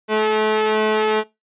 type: tone with flanger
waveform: sawtooth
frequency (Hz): 216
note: A3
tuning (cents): -32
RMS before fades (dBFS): -18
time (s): 0.08-1.24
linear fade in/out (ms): 50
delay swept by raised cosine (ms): 2 to 2.54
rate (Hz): 1.3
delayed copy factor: +0.8
effects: noise-tail reverb RT60 0.2 s tail -20 dB re dry + resampled to 8000 Hz